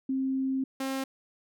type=tone pair in turn; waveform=sine / sawtooth; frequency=265.4 / 267.4 Hz; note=C4 / C4; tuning=+25 / +38 cents; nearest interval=unison; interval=13 cents; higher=second; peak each=-26 dBFS; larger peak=neither; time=0.09-0.64 / 0.8-1.04 s; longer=first; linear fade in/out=5 ms; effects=none